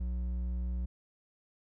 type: tone with hard clipping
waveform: sine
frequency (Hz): 61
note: B1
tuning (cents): -21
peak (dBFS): -33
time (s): 0-0.86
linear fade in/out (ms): 10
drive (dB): 6
effects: none